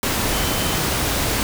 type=tone in noise; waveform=sine; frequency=3064 Hz; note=G7; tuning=40 cents flat; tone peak=-31 dBFS; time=0.33-0.78 s; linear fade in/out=0 ms; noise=pink; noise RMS=-21 dBFS; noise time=0.03-1.43 s; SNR=-13 dB; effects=none